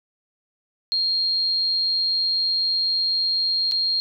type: tone with dropouts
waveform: sine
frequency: 4228 Hz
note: C8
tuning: 17 cents sharp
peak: -19 dBFS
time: 0.92-4 s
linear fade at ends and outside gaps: 0 ms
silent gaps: 3.713-3.72 s
effects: none